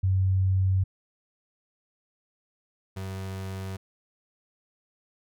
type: tone pair in turn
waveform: sine / 35% pulse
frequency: 94.6 / 95.48 Hz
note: F#2 / G2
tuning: +39 / -45 cents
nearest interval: unison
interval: 16 cents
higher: second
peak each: -20 / -31 dBFS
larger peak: first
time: 0.03-0.84 / 2.96-3.77 s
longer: neither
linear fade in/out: 10 ms
effects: none